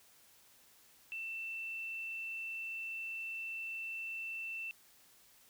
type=tone; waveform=sine; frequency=2675 Hz; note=E7; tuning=25 cents sharp; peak=-39 dBFS; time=1.12-4.71 s; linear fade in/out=0 ms; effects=white hiss -64 dBFS RMS until 5.49 s